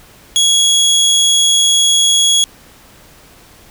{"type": "tone", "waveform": "25% pulse", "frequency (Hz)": 3334, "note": "G#7", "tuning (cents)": 6, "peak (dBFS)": -5, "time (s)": [0.36, 2.44], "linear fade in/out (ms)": 0, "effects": ["pink hiss -43 dBFS RMS until 3.7 s"]}